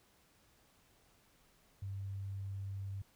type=tone; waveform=sine; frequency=98 Hz; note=G2; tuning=in tune; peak=-39 dBFS; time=1.82-3.02 s; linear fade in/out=5 ms; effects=pink hiss -69 dBFS RMS until 3.15 s